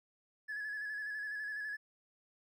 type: tone with vibrato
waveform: triangle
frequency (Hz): 1700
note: G#6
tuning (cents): +40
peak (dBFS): -35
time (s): 0.48-1.77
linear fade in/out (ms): 20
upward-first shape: square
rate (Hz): 12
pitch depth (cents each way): 32
effects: tanh soft clip ceiling -34 dBFS